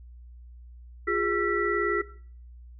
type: tone cluster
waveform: sine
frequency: 351.8 / 410.7 / 1344 / 1955 Hz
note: F4 / G#4 / E6 / B6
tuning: +13 / -19 / +33 / -18 cents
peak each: -29 dBFS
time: 1.07-2.02 s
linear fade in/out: 10 ms
effects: noise-tail reverb RT60 0.5 s tail -17 dB re dry + added 60 Hz sine -44 dBFS peak until 2.79 s